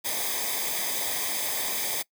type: noise with comb filter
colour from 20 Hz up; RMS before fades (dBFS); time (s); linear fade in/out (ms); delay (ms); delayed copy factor
white; -29; 0.04-2.03; 20; 0.71; -0.75
effects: noise-tail reverb RT60 0.1 s tail -22 dB re dry